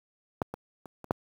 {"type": "clicks", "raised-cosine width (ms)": 1, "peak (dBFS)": [-12, -21, -29, -28, -10], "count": 5, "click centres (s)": [0.418, 0.54, 0.857, 1.043, 1.109], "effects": ["high-pass 80 Hz 12 dB/octave", "8-bit"]}